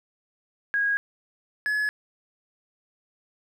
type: tone pair in turn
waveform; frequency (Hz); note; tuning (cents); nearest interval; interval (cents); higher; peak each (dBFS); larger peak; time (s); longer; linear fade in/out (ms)
sine / triangle; 1643 / 1700; G#6 / G#6; -19 / +40; minor second; 59; second; -21; neither; 0.74-0.97 / 1.66-1.89; neither; 0
effects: 10-bit